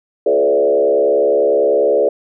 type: tone with frequency modulation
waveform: sine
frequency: 499.9 Hz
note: B4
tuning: 21 cents sharp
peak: -10 dBFS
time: 0.26-2.09 s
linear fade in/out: 5 ms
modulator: 70.7 Hz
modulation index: 1.6
effects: none